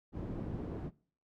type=low-pass noise; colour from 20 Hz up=white; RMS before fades=-40 dBFS; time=0.12-0.91 s; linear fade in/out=50 ms; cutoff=250 Hz; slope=12 dB/octave; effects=noise-tail reverb RT60 0.5 s tail -23 dB re dry